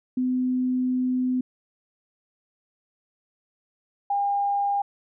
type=tone pair in turn; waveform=sine; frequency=253.7 / 805.4 Hz; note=B3 / G5; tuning=+47 / +47 cents; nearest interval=octave + minor sixth; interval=2000 cents; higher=second; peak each=-21 dBFS; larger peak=neither; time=0.17-1.41 / 4.1-4.82 s; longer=first; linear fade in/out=5 ms; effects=none